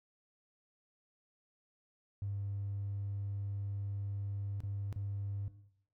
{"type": "tone with dropouts", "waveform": "triangle", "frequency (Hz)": 100, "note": "G2", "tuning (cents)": 35, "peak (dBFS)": -32, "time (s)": [2.22, 5.48], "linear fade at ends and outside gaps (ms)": 0, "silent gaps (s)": [[4.604, 4.635], [4.927, 4.96]], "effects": ["noise-tail reverb RT60 0.7 s tail -17 dB re dry", "tanh soft clip ceiling -32 dBFS"]}